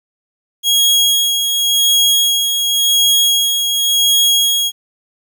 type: tone with tremolo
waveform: sawtooth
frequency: 3299 Hz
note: G#7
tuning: 12 cents flat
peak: -6 dBFS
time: 0.63-4.72 s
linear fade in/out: 50 ms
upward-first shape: sine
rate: 0.91 Hz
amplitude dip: 45%
effects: 8-bit